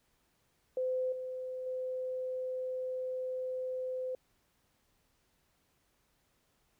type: tone with level steps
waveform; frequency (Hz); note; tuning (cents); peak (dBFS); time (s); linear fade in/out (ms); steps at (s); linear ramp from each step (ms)
sine; 512; C5; -38; -30 / -37 / -34; 0.77-4.15; 2; 1.12 / 1.66; 5
effects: pink hiss -74 dBFS RMS until 6.79 s